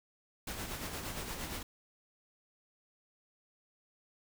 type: noise with tremolo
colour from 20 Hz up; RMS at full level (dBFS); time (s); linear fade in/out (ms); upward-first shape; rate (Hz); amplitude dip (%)
pink; -39; 0.47-1.63; 5; sine; 8.6; 45
effects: none